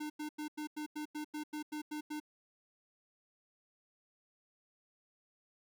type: tone bursts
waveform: square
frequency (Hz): 302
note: D4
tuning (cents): +48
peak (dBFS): -39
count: 12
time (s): 0-2.201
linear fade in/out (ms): 10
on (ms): 100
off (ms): 91
effects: none